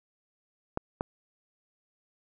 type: clicks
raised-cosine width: 1 ms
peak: -15 dBFS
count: 2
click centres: 0.774 / 1.009 s
effects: none